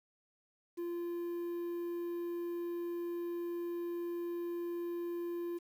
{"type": "tone with quantisation", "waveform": "triangle", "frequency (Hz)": 345.3, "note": "F4", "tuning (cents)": -20, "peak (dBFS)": -34, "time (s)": [0.77, 5.59], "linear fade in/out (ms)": 20, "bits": 10, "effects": []}